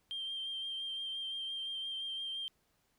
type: tone with vibrato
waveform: sine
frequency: 3168 Hz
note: G7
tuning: 18 cents sharp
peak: -36 dBFS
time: 0.11-2.48 s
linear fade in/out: 0 ms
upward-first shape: triangle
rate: 5.8 Hz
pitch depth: 23 cents each way
effects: tanh soft clip ceiling -33 dBFS + pink hiss -75 dBFS RMS until 2.98 s